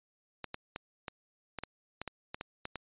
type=clicks; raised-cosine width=0.3 ms; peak=-22 dBFS; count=12; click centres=0.443 / 0.544 / 0.761 / 1.082 / 1.587 / 1.636 / 2.016 / 2.077 / 2.345 / 2.411 / 2.654 / 2.757 s; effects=resampled to 8000 Hz